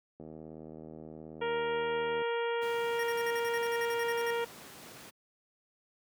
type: click train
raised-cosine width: 2 ms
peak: -32 dBFS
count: 160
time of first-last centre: 0.2-2.218 s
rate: 78.8 Hz
type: harmonic tone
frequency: 468 Hz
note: A#4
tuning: 7 cents sharp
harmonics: 1 / 2 / 3 / 4 / 5 / 6 / 7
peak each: -31 / -37 / -41 / -43 / -45 / -47 / -48 dBFS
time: 1.41-4.45 s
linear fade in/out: 10 ms
type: noise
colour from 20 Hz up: pink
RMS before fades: -49 dBFS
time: 2.61-5.11 s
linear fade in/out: 20 ms
type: tone bursts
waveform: square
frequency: 1864.7 Hz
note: A#6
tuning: in tune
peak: -37 dBFS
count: 15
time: 2.99-4.307 s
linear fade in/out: 2 ms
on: 43 ms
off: 48 ms
effects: high-pass 150 Hz 12 dB/octave